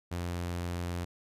sawtooth tone, 87.31 Hz, F2, in tune, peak -29 dBFS, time 0.11-1.05 s, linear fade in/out 10 ms, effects resampled to 32000 Hz

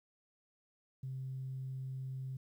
sine tone, 131.7 Hz, C3, 12 cents sharp, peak -38 dBFS, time 1.03-2.37 s, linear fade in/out 5 ms, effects tanh soft clip ceiling -34 dBFS + 12-bit

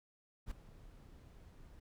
brown noise with ADSR envelope, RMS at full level -40 dBFS, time 0.46-1.8 s, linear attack 53 ms, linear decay 4 ms, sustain -17 dB, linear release 10 ms, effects none

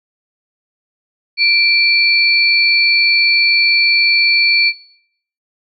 sine tone pair together, 2349 / 4434 Hz, D7 / C#8, 0 / 0 cents, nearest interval major seventh, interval 1100 cents, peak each -12 dBFS, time 1.37-4.73 s, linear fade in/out 50 ms, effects noise-tail reverb RT60 0.7 s tail -20 dB re dry

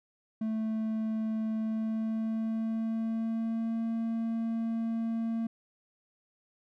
triangle tone with pitch glide, 220 to 227.4 Hz, A3 to A#3, 0 to -43 cents, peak -27 dBFS, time 0.41-5.47 s, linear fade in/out 5 ms, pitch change +57 cents, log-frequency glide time 1.58-3.84 s, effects none

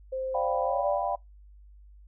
sine tone with pitch glide, 523.3 to 584 Hz, C5 to D5, 0 to -10 cents, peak -29 dBFS, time 0.12-1.03 s, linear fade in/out 10 ms, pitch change +190 cents, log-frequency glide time 0.64-0.87 s
sine chord, G dominant seventh, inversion second, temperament equal, 587.3 / 698.5 / 784 / 987.8 Hz, D5 / F5 / G5 / B5, 0 / 0 / 0 / 0 cents, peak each -32 / -31 / -31 / -34 dBFS, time 0.34-1.16 s, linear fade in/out 10 ms
effects noise-tail reverb RT60 0.2 s tail -26 dB re dry + added 50 Hz sine -49 dBFS peak until 2.07 s

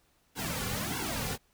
pink noise with flanger, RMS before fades -34 dBFS, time 0.35-1.38 s, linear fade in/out 50 ms, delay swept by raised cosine 1.6 to 3.2 ms, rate 1.6 Hz, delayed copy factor -1, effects pink hiss -69 dBFS RMS until 1.53 s

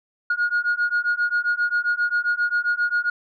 sine beating tone pair, 1433 / 1440.5 Hz, F6 / F#6, +44 / -47 cents, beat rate 7.5 Hz, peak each -21 dBFS, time 0.3-3.1 s, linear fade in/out 5 ms, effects tanh soft clip ceiling -15 dBFS

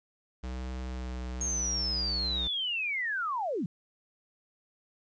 square tone with vibrato, 63 Hz, B1, 35 cents sharp, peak -35 dBFS, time 0.43-2.48 s, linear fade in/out 10 ms, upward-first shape sine, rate 0.89 Hz, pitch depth 15 cents each way
sine linear sweep, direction down, 6560 to 141.7 Hz, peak -29 dBFS, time 1.41-3.66 s, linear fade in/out 2 ms
effects resampled to 16000 Hz + 11-bit

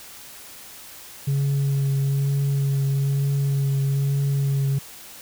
sine tone with vibrato, 138.59 Hz, C#3, in tune, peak -16 dBFS, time 1.27-4.79 s, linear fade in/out 10 ms, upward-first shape triangle, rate 1.1 Hz, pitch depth 18 cents each way, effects tanh soft clip ceiling -18 dBFS + white hiss -42 dBFS RMS until 5.21 s

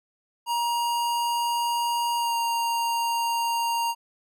square tone with pitch glide, 945 to 933.1 Hz, A#5 to A#5, +23 to +1 cents, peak -24 dBFS, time 0.46-3.95 s, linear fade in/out 50 ms, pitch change -22 cents, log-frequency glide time 2.17-2.35 s, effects none

